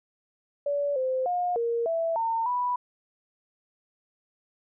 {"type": "tone with pitch steps", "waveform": "sine", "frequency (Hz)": [573, 518, 714, 467.1, 661, 909, 985], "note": ["D5", "C5", "F5", "A#4", "E5", "A#5", "B5"], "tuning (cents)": [-43, -17, 38, 3, 5, -44, -5], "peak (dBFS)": -24, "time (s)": [0.66, 2.76], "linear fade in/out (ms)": 5, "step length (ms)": 300, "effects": []}